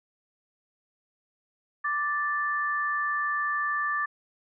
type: tone pair together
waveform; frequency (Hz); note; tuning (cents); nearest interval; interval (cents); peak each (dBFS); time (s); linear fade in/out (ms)
sine; 1174.7 / 1761.6; D6 / A6; 0 / +2; perfect fifth; 702; -28; 1.84-4.06; 10
effects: none